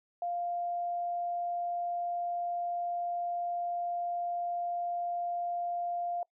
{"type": "tone", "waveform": "sine", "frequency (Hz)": 698.5, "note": "F5", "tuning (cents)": 0, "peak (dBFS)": -31, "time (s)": [0.22, 6.23], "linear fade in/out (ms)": 2, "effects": ["noise-tail reverb RT60 0.1 s tail -24 dB re dry"]}